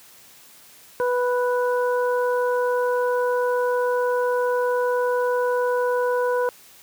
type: harmonic tone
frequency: 493.4 Hz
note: B4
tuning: 2 cents flat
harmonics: 1 / 2 / 3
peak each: -20 / -26 / -30 dBFS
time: 1-6.49 s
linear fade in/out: 0 ms
effects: white hiss -49 dBFS RMS until 6.82 s + high-pass 80 Hz 12 dB/octave